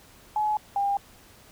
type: tone pair in turn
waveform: sine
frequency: 849 / 801.3 Hz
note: G#5 / G5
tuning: +38 / +38 cents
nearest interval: minor second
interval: 100 cents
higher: first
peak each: -22 dBFS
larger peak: neither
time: 0.36-0.57 / 0.76-0.97 s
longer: neither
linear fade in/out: 2 ms
effects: pink hiss -53 dBFS RMS until 1.51 s